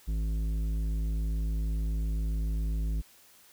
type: tone with tanh clipping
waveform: sine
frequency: 53.6 Hz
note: A1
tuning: 45 cents flat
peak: -29 dBFS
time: 0.07-3.02 s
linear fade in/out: 20 ms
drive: 11 dB
effects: white hiss -58 dBFS RMS until 3.52 s